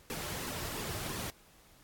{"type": "noise with flanger", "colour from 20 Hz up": "pink", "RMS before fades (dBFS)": -39, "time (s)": [0.1, 1.3], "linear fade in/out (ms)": 0, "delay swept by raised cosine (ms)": [1.3, 4.2], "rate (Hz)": 2.9, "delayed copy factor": -0.55, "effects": ["pink hiss -61 dBFS RMS until 1.83 s", "AAC 64 kbps"]}